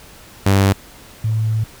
sawtooth / sine tone pair in turn, 98 / 110 Hz, G2 / A2, 0 / 0 cents, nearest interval major second, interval 200 cents, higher second, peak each -7 / -15 dBFS, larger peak first, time 0.46-0.73 / 1.24-1.64 s, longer second, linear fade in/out 5 ms, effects pink hiss -42 dBFS RMS until 1.8 s

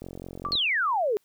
click train, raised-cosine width 2 ms, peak -25 dBFS, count 25, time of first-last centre 0.02-0.553 s, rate 45 Hz
sine tone with exponential decay, 1168 Hz, D6, 10 cents flat, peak -24 dBFS, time 0.45-0.64 s, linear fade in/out 0 ms, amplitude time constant 40 ms
sine exponential sweep, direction down, 4435 to 392 Hz, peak -22 dBFS, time 0.52-1.17 s, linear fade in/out 0 ms
effects white hiss -69 dBFS RMS until 1.24 s

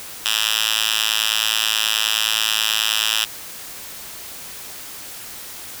5% pulse tone with high-pass filter, 109.4 Hz, A2, 9 cents flat, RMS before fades -20 dBFS, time 0.25-3.25 s, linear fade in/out 5 ms, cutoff 2700 Hz, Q 1.9, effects white hiss -35 dBFS RMS until 5.8 s

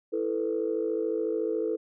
sine chord, E suspended fourth, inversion none, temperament equal, 329.6 / 440 / 493.9 Hz, E4 / A4 / B4, 0 / 0 / 0 cents, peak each -31 / -28 / -32 dBFS, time 0.12-1.77 s, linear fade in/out 20 ms, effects tanh soft clip ceiling -17 dBFS

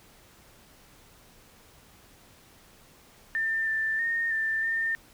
sine tone with pitch steps, 1794 / 1774 / 1839 / 1781 / 1811 Hz, A6 / A6 / A#6 / A6 / A6, +33 / +14 / -24 / +21 / +49 cents, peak -25 dBFS, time 3.35-4.95 s, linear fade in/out 0 ms, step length 320 ms, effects pink hiss -56 dBFS RMS until 5.13 s

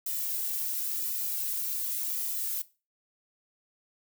violet noise with flanger, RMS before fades -32 dBFS, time 0.06-2.62 s, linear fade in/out 5 ms, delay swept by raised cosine 1.8 to 2.39 ms, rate 0.91 Hz, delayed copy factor -0.75, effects noise-tail reverb RT60 0.3 s tail -18 dB re dry

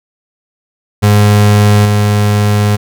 35% pulse tone with level steps, 103.83 Hz, G#2, in tune, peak -3 / -6 dBFS, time 1.02-2.77 s, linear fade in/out 20 ms, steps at 1.85 s, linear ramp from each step 5 ms, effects none

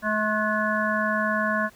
harmonic tone with a mistuned harmonic, 214.4 Hz, A3, 45 cents flat, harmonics 1 / 3 / 5 / 7 / 8, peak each -28 / -28 / -28 / -28 / -28 dBFS, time 0.02-1.7 s, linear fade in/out 50 ms, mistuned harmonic 7, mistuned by -32 cents, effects pink hiss -54 dBFS RMS until 1.75 s

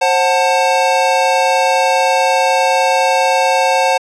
square chord, F# diminished, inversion second, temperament just, 532.8 / 740 / 888 Hz, C5 / F#5 / A5, +31 / 0 / +16 cents, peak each -16 dBFS, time 0.01-3.98 s, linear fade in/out 10 ms, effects low-pass 7000 Hz 12 dB/octave

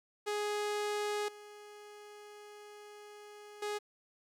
sawtooth tone with level steps, 416.3 Hz, G#4, 4 cents sharp, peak -29 / -46 / -31 dBFS, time 0.26-3.79 s, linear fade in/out 20 ms, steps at 1.28 / 3.62 s, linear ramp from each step 5 ms, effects low-pass 10000 Hz 12 dB/octave + 11-bit

